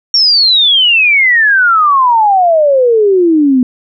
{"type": "exponential sweep", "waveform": "sine", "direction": "down", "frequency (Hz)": [5588, 245.4], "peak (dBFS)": -5, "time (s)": [0.14, 3.63], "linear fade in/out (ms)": 2, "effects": []}